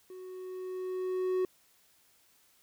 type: tone with level ramp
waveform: triangle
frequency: 370 Hz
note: F#4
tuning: in tune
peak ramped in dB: -42 to -24 dBFS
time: 0.1-1.45 s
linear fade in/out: 2 ms
effects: white hiss -66 dBFS RMS until 2.62 s